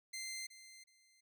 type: tone with echo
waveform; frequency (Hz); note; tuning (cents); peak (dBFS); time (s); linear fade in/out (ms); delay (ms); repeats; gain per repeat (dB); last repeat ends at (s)
15% pulse; 2082; C7; -9; -36; 0.13-0.47; 10; 370; 2; -13; 1.21
effects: none